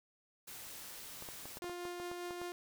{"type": "noise", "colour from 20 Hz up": "white", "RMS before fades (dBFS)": -49, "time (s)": [0.47, 1.59], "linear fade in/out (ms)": 10}
{"type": "clicks", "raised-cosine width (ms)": 1, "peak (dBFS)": -34, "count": 11, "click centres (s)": [1.224, 1.288, 1.456, 1.571, 1.643, 1.696, 1.853, 2, 2.115, 2.308, 2.416]}
{"type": "tone with tremolo", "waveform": "sawtooth", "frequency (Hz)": 352.3, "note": "F4", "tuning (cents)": 15, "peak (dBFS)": -36, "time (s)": [1.62, 2.52], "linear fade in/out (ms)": 0, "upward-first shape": "triangle", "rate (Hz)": 5.1, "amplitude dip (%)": 30}
{"effects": []}